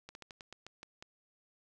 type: slowing click train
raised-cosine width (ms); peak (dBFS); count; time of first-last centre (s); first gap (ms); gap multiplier
0.2; -30; 9; 0.09-1.025; 61; 1.18
effects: none